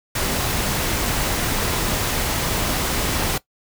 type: noise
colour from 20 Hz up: pink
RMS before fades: -22 dBFS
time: 0.15-3.38 s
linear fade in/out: 5 ms
effects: noise-tail reverb RT60 0.1 s tail -18 dB re dry